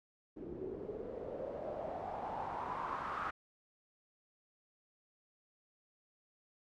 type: noise with low-pass filter sweep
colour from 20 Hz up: white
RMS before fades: -42 dBFS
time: 0.36-3.31 s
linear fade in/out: 10 ms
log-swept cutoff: 330 to 1300 Hz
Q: 4.8
effects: none